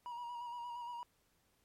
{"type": "tone with vibrato", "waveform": "triangle", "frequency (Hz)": 958, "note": "A#5", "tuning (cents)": 47, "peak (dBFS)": -40, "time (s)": [0.06, 1.03], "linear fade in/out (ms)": 0, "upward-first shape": "square", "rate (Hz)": 8.6, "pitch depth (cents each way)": 28, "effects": ["pink hiss -75 dBFS RMS until 1.64 s", "MP3 64 kbps"]}